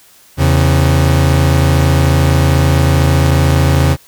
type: tone pair together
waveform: 40% pulse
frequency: 82.41 / 135.99 Hz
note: E2 / C#3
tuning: 0 / -33 cents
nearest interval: major sixth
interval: 867 cents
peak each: -10 dBFS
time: 0.37-3.97 s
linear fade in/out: 50 ms
effects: white hiss -45 dBFS RMS until 4.07 s